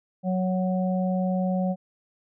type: harmonic tone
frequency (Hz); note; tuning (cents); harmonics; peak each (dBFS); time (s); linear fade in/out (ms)
185; F#3; 0; 1 / 3 / 4; -23 / -30 / -33; 0.23-1.76; 50
effects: none